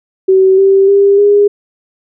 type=tone with pitch steps; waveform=sine; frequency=380 / 389.3 / 398.9 / 408.7 Hz; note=F#4 / G4 / G4 / G#4; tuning=+46 / -12 / +30 / -28 cents; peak=-4 dBFS; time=0.28-1.48 s; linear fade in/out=10 ms; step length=300 ms; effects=none